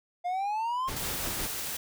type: exponential sweep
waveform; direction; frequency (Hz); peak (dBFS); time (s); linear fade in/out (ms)
triangle; up; 698.5 to 1080; -26; 0.24-0.9; 20
type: noise with tremolo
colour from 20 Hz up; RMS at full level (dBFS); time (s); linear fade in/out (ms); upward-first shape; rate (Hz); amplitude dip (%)
pink; -35; 0.87-1.48; 20; sine; 5.8; 45
type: noise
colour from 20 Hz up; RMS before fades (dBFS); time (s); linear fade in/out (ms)
white; -35; 0.96-1.77; 5
effects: none